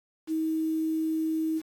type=tone with quantisation; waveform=sine; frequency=317.9 Hz; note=D#4; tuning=37 cents sharp; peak=-25 dBFS; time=0.27-1.62 s; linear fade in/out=50 ms; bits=8; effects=AAC 64 kbps